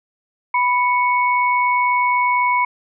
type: tone pair together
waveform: sine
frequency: 987.8 / 2218 Hz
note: B5 / C#7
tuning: 0 / 0 cents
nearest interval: octave + major second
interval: 1400 cents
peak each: -15 / -20 dBFS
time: 0.54-2.65 s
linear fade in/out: 5 ms
effects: none